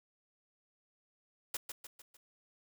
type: noise with echo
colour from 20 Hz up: white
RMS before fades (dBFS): -37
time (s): 1.54-1.57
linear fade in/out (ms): 5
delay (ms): 150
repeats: 4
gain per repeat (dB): -6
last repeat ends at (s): 2.17
effects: none